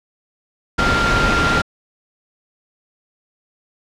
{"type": "tone in noise", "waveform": "sine", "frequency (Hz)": 1389, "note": "F6", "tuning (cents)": -10, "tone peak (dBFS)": -17, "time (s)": [0.78, 1.62], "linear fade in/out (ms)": 10, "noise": "pink", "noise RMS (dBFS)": -17, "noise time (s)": [0.78, 1.62], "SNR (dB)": -3, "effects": ["low-pass 4000 Hz 12 dB/octave"]}